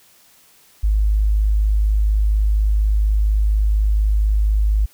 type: tone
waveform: sine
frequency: 52.1 Hz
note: G#1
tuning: 6 cents sharp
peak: -13 dBFS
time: 0.83-4.86 s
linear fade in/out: 10 ms
effects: white hiss -52 dBFS RMS until 4.93 s